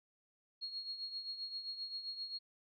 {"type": "tone with tremolo", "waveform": "sine", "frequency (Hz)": 4295, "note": "C8", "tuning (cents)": 44, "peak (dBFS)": -38, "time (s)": [0.61, 2.39], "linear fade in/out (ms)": 20, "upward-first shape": "triangle", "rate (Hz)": 7.6, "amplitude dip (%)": 70, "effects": []}